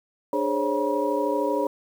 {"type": "tone cluster", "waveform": "sine", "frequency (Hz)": [296.6, 414.9, 528, 561, 961], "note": ["D4", "G#4", "C5", "C#5", "B5"], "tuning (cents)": [17, -2, 16, 21, -48], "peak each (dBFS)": -28, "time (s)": [0.33, 1.67], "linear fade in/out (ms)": 2, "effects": ["8-bit"]}